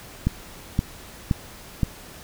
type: click train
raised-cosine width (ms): 5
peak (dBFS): -7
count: 4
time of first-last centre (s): 0.27-1.833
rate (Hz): 1.92
effects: pink hiss -43 dBFS RMS until 2.23 s